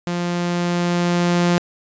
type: tone with level ramp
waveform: sawtooth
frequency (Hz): 174.61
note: F3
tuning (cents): 0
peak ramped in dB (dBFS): -17 to -10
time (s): 0.07-1.58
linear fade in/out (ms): 0
effects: resampled to 16000 Hz